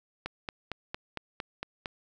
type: click train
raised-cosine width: 0.3 ms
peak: -18 dBFS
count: 8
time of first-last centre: 0.26-1.858 s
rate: 4.38 Hz
effects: none